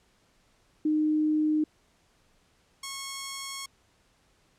sine / 5% pulse tone pair in turn, 306.9 / 1093.7 Hz, D#4 / C#6, -24 / -24 cents, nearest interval octave + minor seventh, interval 2200 cents, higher second, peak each -22 dBFS, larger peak neither, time 0.85-1.64 / 2.83-3.66 s, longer second, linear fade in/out 5 ms, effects pink hiss -66 dBFS RMS until 4.58 s + low-pass 9000 Hz 12 dB/octave

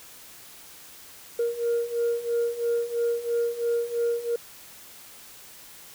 sine beating tone pair, 468.6 / 471.6 Hz, A#4 / A#4, +9 / +20 cents, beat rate 3 Hz, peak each -27 / -24 dBFS, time 1.39-4.36 s, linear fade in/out 5 ms, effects tanh soft clip ceiling -19 dBFS + white hiss -47 dBFS RMS until 5.94 s

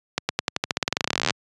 accelerating click train, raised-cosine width 0.2 ms, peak -3 dBFS, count 28, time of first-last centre 0.18-1.306 s, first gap 110 ms, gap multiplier 0.91, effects high-pass 100 Hz 12 dB/octave + resampled to 22050 Hz

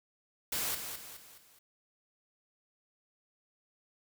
white noise with echo, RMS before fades -34 dBFS, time 0.52-0.75 s, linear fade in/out 5 ms, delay 210 ms, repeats 4, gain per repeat -7 dB, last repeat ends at 1.59 s, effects none

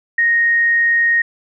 sine tone, 1864.7 Hz, A#6, in tune, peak -11 dBFS, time 0.18-1.22 s, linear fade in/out 5 ms, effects none

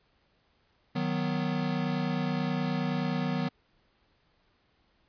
square chord, B major, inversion first, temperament equal, 155.56 / 185 / 246.9 Hz, D#3 / F#3 / B3, 0 / 0 / 0 cents, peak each -33 dBFS, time 0.95-3.49 s, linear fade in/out 10 ms, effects pink hiss -69 dBFS RMS until 5.08 s + resampled to 11025 Hz

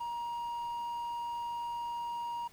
triangle tone, 946 Hz, A#5, 25 cents sharp, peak -33 dBFS, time 0-2.48 s, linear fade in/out 10 ms, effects pink hiss -60 dBFS RMS until 2.52 s

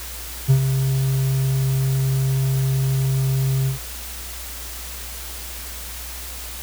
triangle tone with ADSR envelope, 133.6 Hz, C3, 36 cents sharp, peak -7 dBFS, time 0.48-3.79 s, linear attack 25 ms, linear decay 85 ms, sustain -8 dB, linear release 120 ms, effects added 60 Hz sine -35 dBFS peak until 6.62 s + white hiss -34 dBFS RMS until 6.62 s

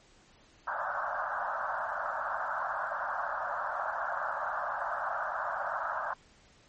white band-pass noise, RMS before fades -34 dBFS, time 0.67-6.14 s, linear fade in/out 10 ms, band 580 to 1600 Hz, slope 96 dB/octave, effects pink hiss -61 dBFS RMS until 6.68 s + MP3 32 kbps

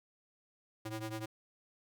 sawtooth ring-modulated tone, 220 Hz, A3, in tune, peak -32 dBFS, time 0.85-1.26 s, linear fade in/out 10 ms, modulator 105 Hz, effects none

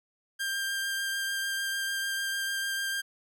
sawtooth tone with vibrato, 1592 Hz, G6, 26 cents sharp, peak -26 dBFS, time 0.39-3.02 s, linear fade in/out 20 ms, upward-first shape sine, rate 6.7 Hz, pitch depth 10 cents each way, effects none

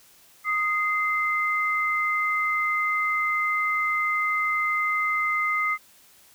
sine tone pair together, 1244.5 / 2077 Hz, D#6 / C7, 0 / -13 cents, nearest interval major sixth, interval 887 cents, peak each -25 / -24 dBFS, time 0.44-5.78 s, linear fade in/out 50 ms, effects white hiss -55 dBFS RMS until 6.34 s

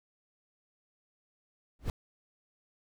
brown noise with exponential growth, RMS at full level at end -25 dBFS, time 1.79-1.9 s, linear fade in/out 2 ms, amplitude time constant 23 ms, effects none

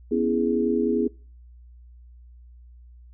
sine chord, C# minor seventh, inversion third, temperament equal, 246.9 / 277.2 / 329.6 / 415.3 Hz, B3 / C#4 / E4 / G#4, 0 / 0 / 0 / 0 cents, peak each -24 / -30 / -26 / -24 dBFS, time 0.11-1.08 s, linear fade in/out 10 ms, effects noise-tail reverb RT60 0.4 s tail -24 dB re dry + added 60 Hz sine -45 dBFS peak until 3.13 s

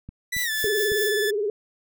click train, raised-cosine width 5 ms, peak -25 dBFS, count 4, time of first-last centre 0.09-0.919 s, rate 3.62 Hz
sawtooth tone with pitch glide, 1975.5 to 1739.8 Hz, B6 to A6, 0 to -20 cents, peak -21 dBFS, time 0.32-1.31 s, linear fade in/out 10 ms, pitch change -220 cents, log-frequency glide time 0.43-0.51 s
violet noise with tremolo, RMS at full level -31 dBFS, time 0.36-1.13 s, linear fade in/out 5 ms, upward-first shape sine, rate 4.9 Hz, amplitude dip 80%
sine tone with vibrato, 415.3 Hz, G#4, in tune, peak -22 dBFS, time 0.64-1.5 s, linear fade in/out 2 ms, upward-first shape sine, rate 19 Hz, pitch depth 91 cents each way
effects none

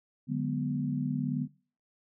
sine chord, G# half-diminished seventh, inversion second, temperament equal, 146.83 / 185 / 207.7 / 246.9 Hz, D3 / F#3 / G#3 / B3, 0 / 0 / 0 / 0 cents, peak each -32 / -37 / -37 / -32 dBFS, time 0.27-1.48 s, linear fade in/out 50 ms, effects noise-tail reverb RT60 0.4 s tail -21 dB re dry

